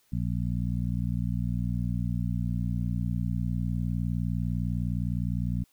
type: harmonic tone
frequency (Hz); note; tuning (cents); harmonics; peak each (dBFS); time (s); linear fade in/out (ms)
59.8; A#1; +45; 1 / 2 / 3 / 4; -32 / -30 / -31 / -37; 0.12-5.64; 10
effects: white hiss -67 dBFS RMS until 5.72 s